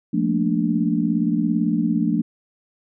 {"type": "chord", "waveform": "sine", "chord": "Bb major seventh", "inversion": "second", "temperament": "equal with one note detuned", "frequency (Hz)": [174.61, 215.7, 233.1, 293.7], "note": ["F3", "A3", "Bb3", "D4"], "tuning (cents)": [0, -34, 0, 0], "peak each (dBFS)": -23, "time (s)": [0.13, 2.22], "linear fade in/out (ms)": 10, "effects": []}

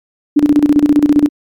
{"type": "tone with tremolo", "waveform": "sine", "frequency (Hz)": 293.7, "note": "D4", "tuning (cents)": 0, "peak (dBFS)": -4, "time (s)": [0.36, 1.29], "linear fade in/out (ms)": 10, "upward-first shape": "square", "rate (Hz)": 15, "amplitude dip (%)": 75, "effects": ["MP3 64 kbps"]}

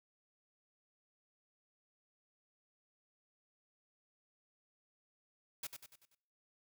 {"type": "noise with echo", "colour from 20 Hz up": "white", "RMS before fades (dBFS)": -42, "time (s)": [5.63, 5.67], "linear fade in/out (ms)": 5, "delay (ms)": 96, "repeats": 5, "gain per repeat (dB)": -6, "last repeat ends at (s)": 6.15, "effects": ["noise-tail reverb RT60 0.8 s tail -24 dB re dry"]}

